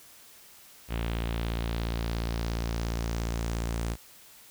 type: tone with low-pass filter sweep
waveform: sawtooth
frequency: 57.1 Hz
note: A#1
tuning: 35 cents flat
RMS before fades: -31 dBFS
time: 0.88-3.97 s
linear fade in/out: 50 ms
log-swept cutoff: 3000 to 8600 Hz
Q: 2.1
effects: white hiss -53 dBFS RMS until 4.5 s